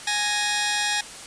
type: tone pair together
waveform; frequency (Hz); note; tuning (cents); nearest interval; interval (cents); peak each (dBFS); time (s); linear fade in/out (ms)
10% pulse; 830.6 / 1864.7; G#5 / A#6; 0 / 0; octave + major second; 1400; -16; 0.07-1.01; 5
effects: white hiss -39 dBFS RMS until 1.26 s + resampled to 22050 Hz